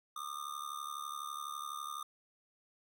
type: tone with amplitude modulation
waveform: square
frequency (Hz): 1211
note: D#6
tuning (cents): -47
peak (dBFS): -37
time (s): 0.16-2.03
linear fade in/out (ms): 5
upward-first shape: sine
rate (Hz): 72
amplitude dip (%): 85
effects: none